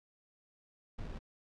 brown noise with sample-and-hold, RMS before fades -42 dBFS, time 0.98-1.19 s, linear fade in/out 10 ms, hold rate 2100 Hz, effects low-pass 5000 Hz 12 dB/octave

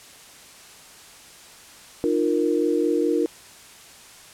sine chord, Eb suspended second, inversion none, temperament equal with one note detuned, 304.5 / 349.2 / 466.2 Hz, Eb4 / F4 / Bb4, -37 / 0 / 0 cents, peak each -23 dBFS, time 2.04-3.26 s, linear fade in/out 0 ms, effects white hiss -46 dBFS RMS until 4.33 s + low-pass 10000 Hz 12 dB/octave

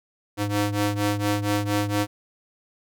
sawtooth ring-modulated tone, 206.3 Hz, G#3, 11 cents flat, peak -15 dBFS, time 0.37-2.07 s, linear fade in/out 50 ms, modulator 101 Hz, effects none

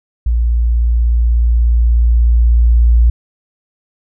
sine tone with level ramp, 58.27 Hz, A#1, in tune, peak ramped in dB -10 to -5 dBFS, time 0.26-3.1 s, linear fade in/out 5 ms, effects none

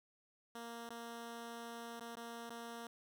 10% pulse tone with dropouts, 233.1 Hz, A#3, in tune, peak -38 dBFS, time 0.55-2.87 s, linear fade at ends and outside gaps 2 ms, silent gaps 0.891-0.904 / 1.997-2.008 / 2.155-2.169 / 2.495-2.503 s, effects none

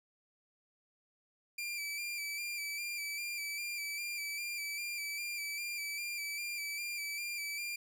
sawtooth tone with vibrato, 2349 Hz, D7, in tune, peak -34 dBFS, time 1.58-7.76 s, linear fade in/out 5 ms, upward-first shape square, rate 2.5 Hz, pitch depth 32 cents each way, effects none

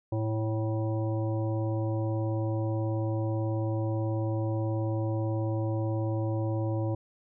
harmonic tone with a mistuned harmonic, 110.2 Hz, A2, 3 cents sharp, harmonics 1 / 3 / 5 / 7 / 9, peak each -28 / -33 / -36 / -43 / -45 dBFS, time 0.12-6.95 s, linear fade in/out 5 ms, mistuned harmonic 9, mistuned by -42 cents, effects none

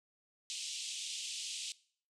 pink band-pass noise, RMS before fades -42 dBFS, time 0.5-1.72 s, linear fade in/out 0 ms, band 2700 to 8800 Hz, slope 48 dB/octave, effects noise-tail reverb RT60 0.5 s tail -20 dB re dry

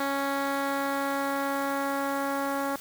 10% pulse tone with low-pass filter sweep, 277.2 Hz, C#4, in tune, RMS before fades -29 dBFS, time 0-2.76 s, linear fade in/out 2 ms, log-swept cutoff 3200 to 1500 Hz, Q 0.72, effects white hiss -44 dBFS RMS until 2.8 s

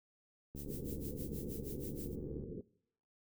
violet noise with tremolo, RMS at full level -48 dBFS, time 0.55-2.16 s, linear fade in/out 50 ms, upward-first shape sine, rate 6.3 Hz, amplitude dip 90%
click train, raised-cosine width 3 ms, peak -35 dBFS, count 136, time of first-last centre 0.55-2.438 s, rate 71.5 Hz
white low-pass noise, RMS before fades -45 dBFS, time 0.66-2.61 s, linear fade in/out 2 ms, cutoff 490 Hz, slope 96 dB/octave
effects noise-tail reverb RT60 0.7 s tail -22 dB re dry

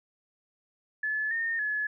sine tone with pitch steps, 1724 / 1829 / 1707 Hz, A6 / A#6 / G#6, -36 / -33 / +47 cents, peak -27 dBFS, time 1.03-1.87 s, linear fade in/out 5 ms, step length 280 ms, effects none

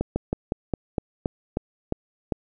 slowing click train, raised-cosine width 2 ms, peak -10 dBFS, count 10, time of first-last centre 0.01-2.322 s, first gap 150 ms, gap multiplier 1.13, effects none

